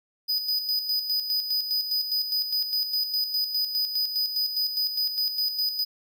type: tone with tremolo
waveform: square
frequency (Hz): 4978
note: D#8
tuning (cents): 0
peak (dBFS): -23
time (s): 0.28-5.85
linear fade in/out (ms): 20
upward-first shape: square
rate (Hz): 4.9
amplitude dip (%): 55
effects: none